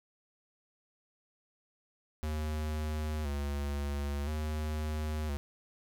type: tone with vibrato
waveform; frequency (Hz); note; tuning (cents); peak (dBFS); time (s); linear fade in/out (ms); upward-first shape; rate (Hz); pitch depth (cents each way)
square; 74.1; D2; +16; -33; 2.23-5.37; 0; square; 0.49; 61
effects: none